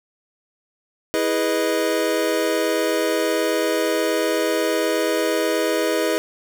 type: chord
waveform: square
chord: E major seventh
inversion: none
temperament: equal with one note detuned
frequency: 327 / 415.3 / 493.9 / 622.3 Hz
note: E4 / G#4 / B4 / D#5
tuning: -14 / 0 / 0 / 0 cents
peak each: -25 dBFS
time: 1.14-6.18 s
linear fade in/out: 0 ms
effects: none